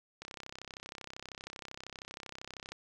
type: click train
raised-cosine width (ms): 0.2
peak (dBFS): -26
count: 83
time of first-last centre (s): 0.22-2.72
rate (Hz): 32.8
effects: 10-bit